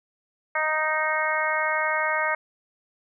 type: harmonic tone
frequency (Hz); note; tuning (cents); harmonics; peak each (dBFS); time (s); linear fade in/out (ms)
310.7; D#4; -2; 2 / 3 / 4 / 5 / 6 / 7; -29 / -29 / -29 / -29 / -29 / -29; 0.55-2.35; 5
effects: none